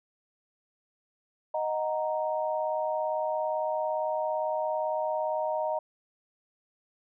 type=chord; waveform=sine; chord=D# minor; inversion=none; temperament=equal; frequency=622.3 / 740 / 932.3 Hz; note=D#5 / F#5 / A#5; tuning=0 / 0 / 0 cents; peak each=-29 / -35 / -32 dBFS; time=1.54-5.79 s; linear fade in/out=5 ms; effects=none